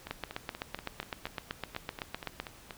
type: two click trains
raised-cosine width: 0.3 ms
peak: -18 / -24 dBFS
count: 19 / 12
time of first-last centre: 0.11-2.4 / 0.07-2.708 s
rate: 7.86 / 4.17 Hz
effects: pink hiss -54 dBFS RMS until 2.77 s